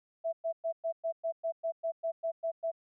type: tone bursts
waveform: sine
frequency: 659.3 Hz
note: E5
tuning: in tune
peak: -29 dBFS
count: 13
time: 0.24-2.717 s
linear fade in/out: 20 ms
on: 89 ms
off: 110 ms
effects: none